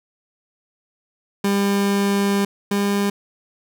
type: tone pair in turn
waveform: 30% pulse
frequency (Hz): 199.9 / 201.4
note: G3 / G3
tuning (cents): +34 / +47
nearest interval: unison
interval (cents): 13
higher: second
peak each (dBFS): -14 / -15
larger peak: first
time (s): 1.44-2.45 / 2.71-3.1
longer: first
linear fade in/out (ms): 5
effects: none